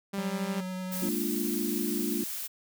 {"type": "tone", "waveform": "sawtooth", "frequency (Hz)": 197.7, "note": "G3", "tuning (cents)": 15, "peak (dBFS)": -28, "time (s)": [0.13, 0.61], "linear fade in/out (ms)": 10}
{"type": "tone with vibrato", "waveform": "square", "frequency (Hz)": 185, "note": "F#3", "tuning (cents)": 0, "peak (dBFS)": -34, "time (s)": [0.18, 1.09], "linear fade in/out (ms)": 2, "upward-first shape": "triangle", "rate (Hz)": 10, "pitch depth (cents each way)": 10}
{"type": "noise", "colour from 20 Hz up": "blue", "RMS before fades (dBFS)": -36, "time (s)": [0.91, 2.48], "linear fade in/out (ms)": 20}
{"type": "chord", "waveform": "sine", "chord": "Bb dominant seventh", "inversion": "third", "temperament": "equal", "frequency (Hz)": [207.7, 233.1, 293.7, 349.2], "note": ["Ab3", "Bb3", "D4", "F4"], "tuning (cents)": [0, 0, 0, 0], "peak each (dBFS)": -34, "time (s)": [1.02, 2.24], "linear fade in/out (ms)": 5}
{"effects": []}